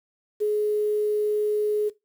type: tone with quantisation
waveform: sine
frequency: 421 Hz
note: G#4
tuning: 24 cents sharp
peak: -20 dBFS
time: 0.4-1.9 s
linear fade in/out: 20 ms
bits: 8
effects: noise-tail reverb RT60 0.2 s tail -18 dB re dry